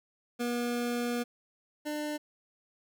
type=tone pair in turn; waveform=25% pulse; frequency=240.5 / 299.3 Hz; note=B3 / D4; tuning=-46 / +33 cents; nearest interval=major third; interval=379 cents; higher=second; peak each=-26 / -29 dBFS; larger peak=first; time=0.39-1.24 / 1.85-2.18 s; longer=first; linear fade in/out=20 ms; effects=none